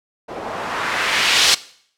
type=noise with low-pass filter sweep; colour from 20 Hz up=blue; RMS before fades=-19 dBFS; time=0.28-1.55 s; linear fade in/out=10 ms; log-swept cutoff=510 to 4600 Hz; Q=1.2; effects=noise-tail reverb RT60 0.6 s tail -19 dB re dry